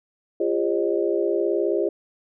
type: tone cluster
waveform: sine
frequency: 344.8 / 403.9 / 537 / 612 Hz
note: F4 / G#4 / C5 / D#5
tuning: -22 / -48 / +45 / -29 cents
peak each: -24 / -23 / -28 / -28 dBFS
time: 0.4-1.89 s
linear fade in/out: 5 ms
effects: none